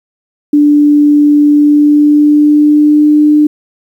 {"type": "tone with pitch glide", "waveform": "sine", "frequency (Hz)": [293.7, 299.5], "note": ["D4", "D4"], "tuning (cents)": [0, 34], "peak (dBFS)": -3, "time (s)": [0.53, 3.47], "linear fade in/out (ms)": 5, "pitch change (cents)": 34, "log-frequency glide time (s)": [1.52, 3.15], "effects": ["7-bit"]}